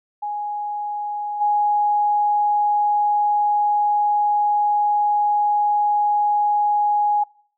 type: tone with level steps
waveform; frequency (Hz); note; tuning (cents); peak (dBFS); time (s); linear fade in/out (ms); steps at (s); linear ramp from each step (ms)
sine; 830.6; G#5; 0; -23 / -15; 0.22-7.24; 10; 1.4; 20
effects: noise-tail reverb RT60 0.5 s tail -23 dB re dry